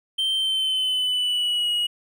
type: tone with pitch glide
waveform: triangle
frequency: 3127 to 2901 Hz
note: G7 to F#7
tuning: -5 to -35 cents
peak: -19 dBFS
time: 0.18-1.87 s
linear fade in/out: 10 ms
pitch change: -130 cents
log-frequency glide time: 0.35-1.7 s
effects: none